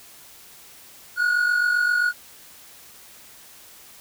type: tone pair together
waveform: triangle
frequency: 1446.4 / 1494 Hz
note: F#6 / F#6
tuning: -40 / +16 cents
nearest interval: minor second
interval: 56 cents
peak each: -17 / -24 dBFS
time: 1.16-2.13 s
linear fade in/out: 50 ms
effects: white hiss -47 dBFS RMS until 4 s